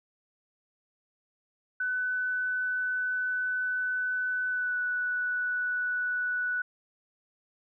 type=tone with pitch glide; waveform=sine; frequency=1501 to 1480.3 Hz; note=F#6 to F#6; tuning=+24 to 0 cents; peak=-27 dBFS; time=1.8-6.62 s; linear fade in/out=5 ms; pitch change=-24 cents; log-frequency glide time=4.47-4.78 s; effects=none